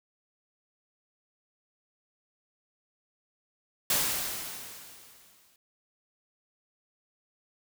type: noise with exponential decay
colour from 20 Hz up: white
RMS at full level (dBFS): -25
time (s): 3.9-5.56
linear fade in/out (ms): 2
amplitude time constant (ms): 360
effects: none